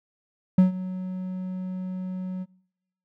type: tone with ADSR envelope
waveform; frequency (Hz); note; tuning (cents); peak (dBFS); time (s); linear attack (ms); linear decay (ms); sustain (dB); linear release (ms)
triangle; 185; F#3; 0; -9; 0.58-2.46; 5; 130; -18; 40
effects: noise-tail reverb RT60 0.9 s tail -26 dB re dry